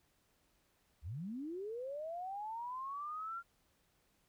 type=linear sweep; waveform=sine; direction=up; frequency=61 to 1396.9 Hz; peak=-40 dBFS; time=1.02-3.43 s; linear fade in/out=50 ms; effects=pink hiss -75 dBFS RMS until 4.28 s